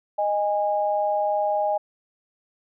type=tone pair together; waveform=sine; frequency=618.7 / 821 Hz; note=D#5 / G#5; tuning=-10 / -20 cents; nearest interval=perfect fourth; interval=490 cents; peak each=-23 dBFS; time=0.18-1.78 s; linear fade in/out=10 ms; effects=none